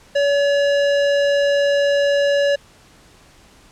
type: tone with hard clipping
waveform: sine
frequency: 568 Hz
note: C#5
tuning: 42 cents sharp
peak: -16 dBFS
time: 0.15-2.56 s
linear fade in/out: 10 ms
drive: 15 dB
effects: pink hiss -49 dBFS RMS until 3.71 s + low-pass 9000 Hz 12 dB/octave